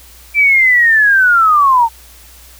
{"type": "linear sweep", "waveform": "sine", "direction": "down", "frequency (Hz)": [2349, 890], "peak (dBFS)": -6, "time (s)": [0.34, 1.89], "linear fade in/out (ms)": 50, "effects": ["added 60 Hz sine -41 dBFS peak until 2.59 s", "white hiss -41 dBFS RMS until 2.59 s"]}